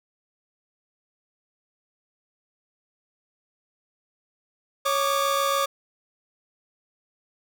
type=tone cluster; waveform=45% pulse; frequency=553 / 1140 / 1207 Hz; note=C#5 / C#6 / D6; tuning=-4 / +48 / +47 cents; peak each=-26 dBFS; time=4.85-5.66 s; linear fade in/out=10 ms; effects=none